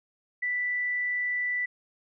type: tone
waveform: sine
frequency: 1975.5 Hz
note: B6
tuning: in tune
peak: -26 dBFS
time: 0.42-1.66 s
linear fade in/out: 10 ms
effects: none